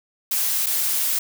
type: noise with dropouts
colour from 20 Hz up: blue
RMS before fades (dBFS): -22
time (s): 0.31-1.19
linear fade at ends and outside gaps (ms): 5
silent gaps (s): 0.662-0.666
effects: none